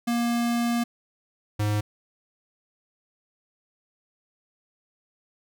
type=tone pair in turn; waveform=square; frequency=236.5 / 104.86 Hz; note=A#3 / G#2; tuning=+25 / +17 cents; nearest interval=octave + major second; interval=1408 cents; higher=first; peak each=-23 dBFS; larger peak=neither; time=0.07-0.84 / 1.59-1.81 s; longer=first; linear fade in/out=10 ms; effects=none